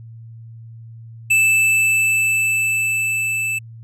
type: tone with level ramp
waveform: square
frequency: 2637 Hz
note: E7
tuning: in tune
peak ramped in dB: -12 to -20 dBFS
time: 1.3-3.59 s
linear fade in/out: 10 ms
effects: added 114 Hz sine -35 dBFS peak until 3.83 s + low-pass 12000 Hz 12 dB/octave